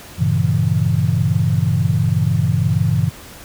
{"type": "chord", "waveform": "sine", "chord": "G diminished seventh", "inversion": "none", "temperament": "equal", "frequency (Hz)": [98, 116.54, 138.59, 164.81], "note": ["G2", "Bb2", "Db3", "Fb3"], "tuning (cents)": [0, 0, 0, 0], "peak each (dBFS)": -19, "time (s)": [0.18, 3.1], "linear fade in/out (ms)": 20, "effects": ["pink hiss -38 dBFS RMS until 3.44 s"]}